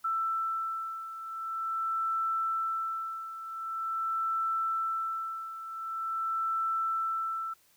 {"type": "beating tone pair", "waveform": "sine", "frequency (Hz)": [1330, 1330.45], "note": ["E6", "E6"], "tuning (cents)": [15, 16], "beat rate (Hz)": 0.45, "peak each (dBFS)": [-31, -36], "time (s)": [0.04, 7.54], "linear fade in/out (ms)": 10, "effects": ["white hiss -65 dBFS RMS until 7.76 s"]}